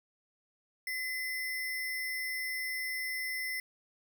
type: tone with sample-and-hold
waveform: sine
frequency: 2030 Hz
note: B6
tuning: 47 cents sharp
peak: -33 dBFS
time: 0.87-3.6 s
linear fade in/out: 2 ms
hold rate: 7350 Hz
effects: none